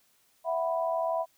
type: chord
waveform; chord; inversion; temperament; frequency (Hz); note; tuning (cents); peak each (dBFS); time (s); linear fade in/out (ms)
sine; E suspended second; none; equal; 659.3 / 740 / 987.8; E5 / F#5 / B5; 0 / 0 / 0; -28 / -34 / -33; 0.44-1.26; 50
effects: white hiss -67 dBFS RMS until 1.37 s